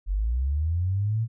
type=linear sweep; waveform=sine; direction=up; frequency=43.97 to 116.54 Hz; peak=-22 dBFS; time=0.06-1.28 s; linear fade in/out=50 ms; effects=none